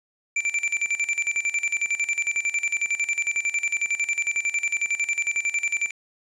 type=tone with tremolo; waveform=square; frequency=2349 Hz; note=D7; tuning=in tune; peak=-21 dBFS; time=0.36-5.91 s; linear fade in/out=5 ms; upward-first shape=square; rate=11 Hz; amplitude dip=80%; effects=resampled to 24000 Hz + 9-bit